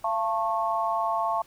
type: tone cluster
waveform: sine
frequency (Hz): 682 / 885 / 1094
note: F5 / A5 / C#6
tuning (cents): -41 / +10 / -23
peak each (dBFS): -28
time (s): 0.04-1.42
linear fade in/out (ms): 5
effects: pink hiss -56 dBFS RMS until 1.46 s

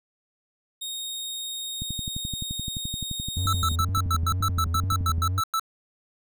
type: tone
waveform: sawtooth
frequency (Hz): 3719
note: A#7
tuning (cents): -5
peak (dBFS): -28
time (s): 0.81-3.76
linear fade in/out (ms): 10
type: click train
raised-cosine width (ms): 5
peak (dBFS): -20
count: 40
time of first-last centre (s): 1.82-5.182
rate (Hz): 11.6
type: tone with vibrato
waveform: triangle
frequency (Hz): 88.2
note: F2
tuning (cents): +18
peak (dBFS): -22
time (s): 3.36-5.41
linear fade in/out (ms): 20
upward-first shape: triangle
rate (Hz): 2.1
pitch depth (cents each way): 150
type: tone bursts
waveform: square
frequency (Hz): 1317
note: E6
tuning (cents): -2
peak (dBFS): -23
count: 14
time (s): 3.47-5.596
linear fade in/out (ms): 2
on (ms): 59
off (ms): 100
effects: none

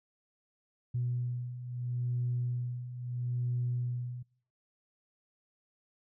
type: beating tone pair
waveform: sine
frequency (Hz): 122 / 122.76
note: B2 / B2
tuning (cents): -21 / -10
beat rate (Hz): 0.76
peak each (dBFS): -37 / -32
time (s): 0.94-4.23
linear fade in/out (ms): 10
effects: noise-tail reverb RT60 0.6 s tail -26 dB re dry + tanh soft clip ceiling -24 dBFS

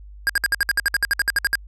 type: tone bursts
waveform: square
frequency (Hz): 1621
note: G#6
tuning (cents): -42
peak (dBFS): -16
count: 16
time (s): 0.27-1.554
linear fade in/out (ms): 0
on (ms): 24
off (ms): 60
effects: added 50 Hz sine -38 dBFS peak until 1.67 s + resampled to 32000 Hz

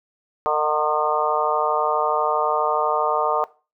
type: harmonic tone with a mistuned harmonic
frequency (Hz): 152.3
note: D#3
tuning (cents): -37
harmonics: 3 / 4 / 5 / 6 / 7 / 8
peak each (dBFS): -25 / -25 / -25 / -25 / -25 / -25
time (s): 0.46-3.44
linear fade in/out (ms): 0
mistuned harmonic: 5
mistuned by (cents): -28
effects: noise-tail reverb RT60 0.3 s tail -18 dB re dry

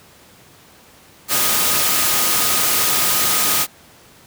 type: tone in noise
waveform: sine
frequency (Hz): 1244.5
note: D#6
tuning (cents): 0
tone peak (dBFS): -28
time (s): 1.28-3.67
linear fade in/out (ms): 50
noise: white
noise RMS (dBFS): -17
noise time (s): 1.28-3.67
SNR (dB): -14
effects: pink hiss -47 dBFS RMS until 4.26 s + high-pass 80 Hz 12 dB/octave

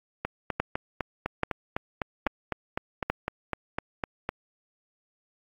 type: two click trains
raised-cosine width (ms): 0.5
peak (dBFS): -13 / -9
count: 17 / 4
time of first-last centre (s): 0.25-4.29 / 0.6-3.1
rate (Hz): 3.96 / 1.2
effects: AAC 32 kbps

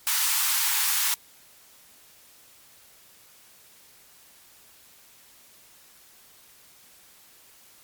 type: high-pass noise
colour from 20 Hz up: white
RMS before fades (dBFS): -24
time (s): 0.07-1.14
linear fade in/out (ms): 0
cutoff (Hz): 810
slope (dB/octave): 96
effects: white hiss -54 dBFS RMS until 7.83 s + MP3 96 kbps

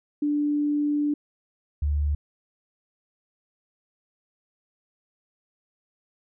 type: tone pair in turn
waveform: sine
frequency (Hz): 293.7 / 73.27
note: D4 / D2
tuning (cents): 0 / -3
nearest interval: 2 octaves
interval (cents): 2403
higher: first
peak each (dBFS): -21 / -21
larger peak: neither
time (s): 0.22-1.14 / 1.82-2.15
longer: first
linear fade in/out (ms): 5
effects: none

